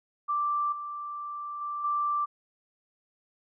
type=tone with level steps; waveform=sine; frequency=1174.7 Hz; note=D6; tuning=in tune; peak=-25 / -34 / -31 / -25 dBFS; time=0.28-2.26 s; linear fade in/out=20 ms; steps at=0.72 / 1.61 / 1.84 s; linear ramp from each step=5 ms; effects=none